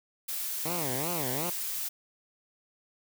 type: noise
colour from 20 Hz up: blue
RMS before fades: -34 dBFS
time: 0.28-1.89 s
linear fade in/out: 10 ms
type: tone with vibrato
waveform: 10% pulse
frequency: 149 Hz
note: D3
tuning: 25 cents sharp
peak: -24 dBFS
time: 0.65-1.5 s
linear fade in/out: 5 ms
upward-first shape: sine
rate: 2.7 Hz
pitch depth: 300 cents each way
effects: none